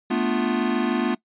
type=chord; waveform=square; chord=B half-diminished seventh; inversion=third; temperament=equal; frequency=220 / 246.9 / 293.7 / 349.2 Hz; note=A3 / B3 / D4 / F4; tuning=0 / 0 / 0 / 0 cents; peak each=-27 / -25 / -29 / -27 dBFS; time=0.1-1.15 s; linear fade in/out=10 ms; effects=noise-tail reverb RT60 0.1 s tail -21 dB re dry + resampled to 8000 Hz